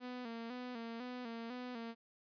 sawtooth tone with vibrato, 239.4 Hz, A#3, 46 cents sharp, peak -39 dBFS, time 0-1.95 s, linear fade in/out 50 ms, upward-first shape square, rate 2 Hz, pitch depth 70 cents each way, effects resampled to 11025 Hz

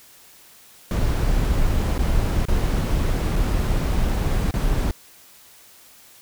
brown noise with dropouts, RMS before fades -20 dBFS, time 0.91-4.91 s, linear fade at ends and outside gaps 1 ms, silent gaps 1.98-1.991 / 2.453-2.484 / 3.358-3.362 / 4.51-4.539 s, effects white hiss -49 dBFS RMS until 6.21 s

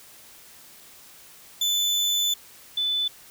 35% pulse / sine tone pair in turn, 3500 / 3500 Hz, A7 / A7, -10 / -10 cents, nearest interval unison, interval 0 cents, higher neither, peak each -19 / -22 dBFS, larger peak first, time 1.61-2.34 / 2.77-3.08 s, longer first, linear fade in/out 5 ms, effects white hiss -49 dBFS RMS until 3.3 s

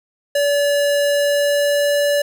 square tone with pitch glide, 574 to 577.7 Hz, D5 to D5, -40 to -29 cents, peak -15 dBFS, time 0.35-2.22 s, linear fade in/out 5 ms, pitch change +11 cents, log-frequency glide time 1.03-2.01 s, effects none

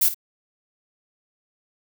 violet noise with echo, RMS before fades -18 dBFS, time 0.01-0.09 s, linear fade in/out 10 ms, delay 55 ms, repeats 1, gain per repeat -13 dB, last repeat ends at 0.145 s, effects none

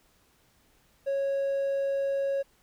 triangle tone, 551 Hz, C#5, 11 cents flat, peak -23 dBFS, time 1.06-2.43 s, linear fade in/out 20 ms, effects tanh soft clip ceiling -19 dBFS + pink hiss -65 dBFS RMS until 2.62 s

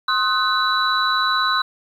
sine tone cluster, 1058 / 1262 / 1504 / 3948 Hz, C6 / D#6 / F#6 / B7, +19 / +24 / +28 / -1 cents, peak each -22 dBFS, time 0.08-1.62 s, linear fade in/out 5 ms, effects 8-bit

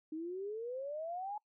sine exponential sweep, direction up, 306.7 to 854 Hz, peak -38 dBFS, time 0.12-1.38 s, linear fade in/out 5 ms, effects noise-tail reverb RT60 0.1 s tail -23 dB re dry

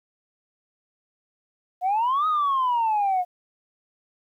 sine exponential two-way sweep, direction up then down, 709 to 1272 to 709 Hz, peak -18 dBFS, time 1.81-3.25 s, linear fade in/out 50 ms, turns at 2.27 s, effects tanh soft clip ceiling -17 dBFS + 10-bit

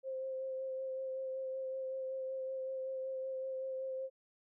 sine tone with vibrato, 526 Hz, C5, 9 cents sharp, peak -37 dBFS, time 0.03-4.1 s, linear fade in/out 50 ms, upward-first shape sine, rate 5.3 Hz, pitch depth 15 cents each way, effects none

